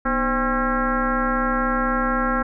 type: tone with frequency modulation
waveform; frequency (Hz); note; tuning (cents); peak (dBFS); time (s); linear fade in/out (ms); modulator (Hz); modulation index
sine; 799; G5; +33; -18; 0.05-2.43; 10; 277; 3
effects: none